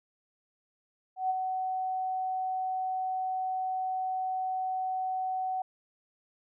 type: tone with ADSR envelope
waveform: sine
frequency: 750 Hz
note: F#5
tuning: 23 cents sharp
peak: -24 dBFS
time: 1.16-5.62 s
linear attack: 140 ms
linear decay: 23 ms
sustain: -5 dB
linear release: 4 ms
effects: none